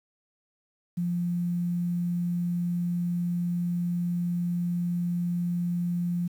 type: tone with quantisation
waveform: sine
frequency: 174.61 Hz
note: F3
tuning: in tune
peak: -25 dBFS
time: 0.97-6.28 s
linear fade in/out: 10 ms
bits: 9
effects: none